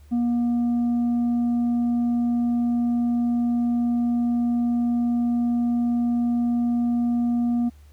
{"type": "tone with tanh clipping", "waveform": "triangle", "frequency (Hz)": 238.8, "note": "A#3", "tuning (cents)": 42, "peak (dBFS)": -20, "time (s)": [0.11, 7.7], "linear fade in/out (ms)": 20, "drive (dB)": 8, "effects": ["added 73 Hz sine -46 dBFS peak until 7.92 s", "pink hiss -61 dBFS RMS until 7.92 s"]}